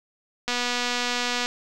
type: click train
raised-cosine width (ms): 0.2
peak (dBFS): -9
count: 240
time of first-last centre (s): 0.48-1.46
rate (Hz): 244
effects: none